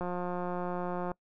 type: click train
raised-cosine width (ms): 1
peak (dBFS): -22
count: 198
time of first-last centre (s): 0.01-1.117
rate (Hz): 178
effects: noise-tail reverb RT60 0.1 s tail -24 dB re dry